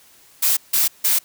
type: noise bursts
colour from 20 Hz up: blue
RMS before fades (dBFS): -17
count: 3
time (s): 0.42-1.19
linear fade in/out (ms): 10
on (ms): 150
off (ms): 160
effects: white hiss -51 dBFS RMS until 1.24 s